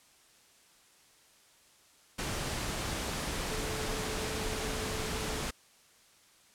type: tone in noise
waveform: sine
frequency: 435.8 Hz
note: A4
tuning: 17 cents flat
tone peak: -41 dBFS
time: 3.5-5.41 s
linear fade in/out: 10 ms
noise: pink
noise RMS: -35 dBFS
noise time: 2.18-5.51 s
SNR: -9 dB
effects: white hiss -62 dBFS RMS until 6.54 s + low-pass 10000 Hz 12 dB/octave